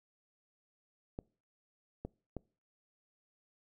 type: clicks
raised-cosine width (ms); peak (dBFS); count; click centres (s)
2; -26; 3; 1.189 / 2.05 / 2.367
effects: noise-tail reverb RT60 0.4 s tail -25 dB re dry